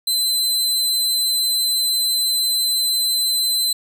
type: tone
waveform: sawtooth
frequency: 4053 Hz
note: B7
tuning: 44 cents sharp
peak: -14 dBFS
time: 0.07-3.73 s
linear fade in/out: 5 ms
effects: none